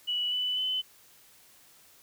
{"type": "tone with pitch steps", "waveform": "sine", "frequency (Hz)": [2946, 2987, 3029], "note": ["F#7", "F#7", "F#7"], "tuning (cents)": [-8, 16, 40], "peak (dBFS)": -27, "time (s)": [0.07, 0.82], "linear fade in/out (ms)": 20, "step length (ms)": 250, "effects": ["white hiss -58 dBFS RMS until 2.02 s"]}